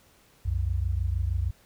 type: tone pair together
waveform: sine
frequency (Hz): 63.85 / 90.3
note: C2 / F#2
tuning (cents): -42 / -42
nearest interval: tritone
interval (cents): 600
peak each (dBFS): -27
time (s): 0.45-1.51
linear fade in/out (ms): 10
effects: pink hiss -60 dBFS RMS until 1.65 s